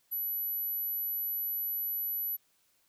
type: tone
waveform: sine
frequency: 11890 Hz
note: F#9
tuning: 7 cents sharp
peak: -31 dBFS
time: 0.11-2.37 s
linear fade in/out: 20 ms
effects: white hiss -71 dBFS RMS until 2.88 s